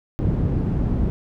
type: low-pass noise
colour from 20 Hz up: white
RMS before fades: -21 dBFS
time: 0.19-1.1 s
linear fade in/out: 0 ms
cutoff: 160 Hz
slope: 12 dB/octave
effects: none